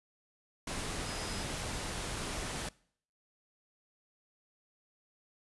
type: tone in noise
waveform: sine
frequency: 5040 Hz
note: D#8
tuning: 21 cents sharp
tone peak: -47 dBFS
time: 1.06-1.43 s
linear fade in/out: 5 ms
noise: pink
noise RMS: -38 dBFS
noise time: 0.67-2.69 s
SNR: -12 dB
effects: noise-tail reverb RT60 0.6 s tail -23 dB re dry + resampled to 24000 Hz